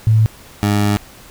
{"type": "tone pair in turn", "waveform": ["sine", "20% pulse"], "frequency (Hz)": [110, 103], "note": ["A2", "G#2"], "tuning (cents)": [0, -14], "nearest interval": "minor second", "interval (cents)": 114, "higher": "first", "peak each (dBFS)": -8, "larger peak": "neither", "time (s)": [[0.07, 0.26], [0.63, 0.97]], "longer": "second", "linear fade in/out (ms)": 0, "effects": ["pink hiss -41 dBFS RMS until 1.3 s"]}